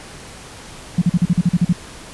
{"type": "tone bursts", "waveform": "sine", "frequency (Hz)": 174.61, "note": "F3", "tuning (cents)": 0, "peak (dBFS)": -10, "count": 10, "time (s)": [0.98, 1.728], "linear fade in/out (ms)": 5, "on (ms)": 37, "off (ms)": 42, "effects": ["pink hiss -37 dBFS RMS until 2.13 s", "resampled to 24000 Hz"]}